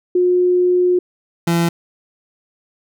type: tone pair in turn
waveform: sine / 30% pulse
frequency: 359.7 / 169.38 Hz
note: F#4 / E3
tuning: -49 / +47 cents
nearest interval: octave + minor second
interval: 1304 cents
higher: first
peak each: -11 dBFS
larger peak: neither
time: 0.15-0.99 / 1.47-1.69 s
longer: first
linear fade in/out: 5 ms
effects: none